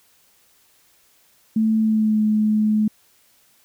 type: tone with pitch glide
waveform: sine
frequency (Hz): 220 to 214.1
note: A3 to A3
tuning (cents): 0 to -47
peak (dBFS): -15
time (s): 1.56-2.88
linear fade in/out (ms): 5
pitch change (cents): -47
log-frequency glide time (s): 1.78-2.22
effects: white hiss -58 dBFS RMS until 3.64 s